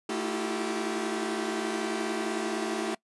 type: tone cluster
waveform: sawtooth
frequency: 221.3 / 320.6 / 332 / 351.3 / 387.2 Hz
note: A3 / E4 / E4 / F4 / G4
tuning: +10 / -48 / +12 / +10 / -21 cents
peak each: -31 / -32 / -34 / -32 / -30 dBFS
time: 0.09-2.95 s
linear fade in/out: 5 ms
effects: noise-tail reverb RT60 0.1 s tail -22 dB re dry + resampled to 24000 Hz